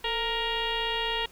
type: tone with frequency modulation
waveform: sine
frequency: 1876 Hz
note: A#6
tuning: 11 cents sharp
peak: -26 dBFS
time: 0.04-1.26 s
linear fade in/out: 5 ms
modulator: 476 Hz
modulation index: 3.4
effects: pink hiss -54 dBFS RMS until 1.31 s